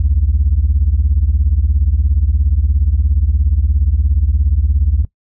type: beating tone pair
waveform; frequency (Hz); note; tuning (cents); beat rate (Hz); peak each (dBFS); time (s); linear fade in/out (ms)
sine; 61.74 / 78.74; B1 / D#2; 0 / +21; 17; -12; 0-5.05; 5
effects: noise-tail reverb RT60 0.1 s tail -20 dB re dry + tanh soft clip ceiling -5 dBFS